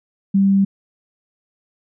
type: tone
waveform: sine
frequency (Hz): 196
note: G3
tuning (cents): 0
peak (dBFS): -11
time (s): 0.34-0.65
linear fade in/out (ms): 10
effects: none